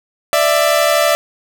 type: tone pair together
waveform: sawtooth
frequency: 591 / 663 Hz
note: D5 / E5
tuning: +11 / +10 cents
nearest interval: major second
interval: 199 cents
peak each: -10 dBFS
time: 0.33-1.15 s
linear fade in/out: 0 ms
effects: none